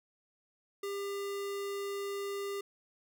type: tone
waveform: square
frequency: 400 Hz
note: G4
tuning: 35 cents sharp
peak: -36 dBFS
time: 0.83-2.61 s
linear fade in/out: 5 ms
effects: none